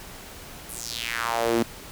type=tone with high-pass filter sweep; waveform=sawtooth; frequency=116.54 Hz; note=A#2; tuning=in tune; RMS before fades=-27 dBFS; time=0.69-1.63 s; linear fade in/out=5 ms; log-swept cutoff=11000 to 250 Hz; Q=3; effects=pink hiss -42 dBFS RMS until 1.91 s